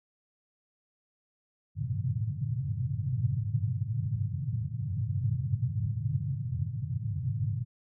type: band-pass noise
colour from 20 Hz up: pink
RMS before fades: -31 dBFS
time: 1.75-7.65 s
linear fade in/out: 50 ms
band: 100 to 140 Hz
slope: 48 dB/octave
effects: none